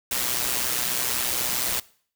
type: noise with amplitude modulation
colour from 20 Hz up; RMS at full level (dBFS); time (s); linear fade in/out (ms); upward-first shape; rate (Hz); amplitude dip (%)
white; -23; 0.11-1.8; 5; sine; 124; 60
effects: noise-tail reverb RT60 0.5 s tail -21 dB re dry